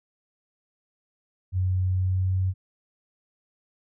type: tone with pitch glide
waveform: sine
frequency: 92.5 to 93.68 Hz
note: F#2 to F#2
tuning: 0 to +22 cents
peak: -21 dBFS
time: 1.52-2.54 s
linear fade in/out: 50 ms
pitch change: +22 cents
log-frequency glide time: 1.88-2.41 s
effects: none